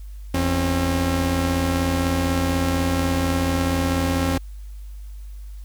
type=tone pair together; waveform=sawtooth; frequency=84.2 / 268.8 Hz; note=E2 / C4; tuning=+37 / +47 cents; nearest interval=octave + minor sixth; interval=2010 cents; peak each=-18 dBFS; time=0.34-4.38 s; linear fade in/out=5 ms; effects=added 50 Hz sine -33 dBFS peak until 5.64 s + white hiss -57 dBFS RMS until 5.64 s